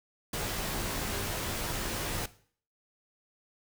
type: noise with comb filter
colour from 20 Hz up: pink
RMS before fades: -34 dBFS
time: 0.33-2.26 s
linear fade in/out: 5 ms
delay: 16 ms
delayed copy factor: -0.5
effects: noise-tail reverb RT60 0.5 s tail -17 dB re dry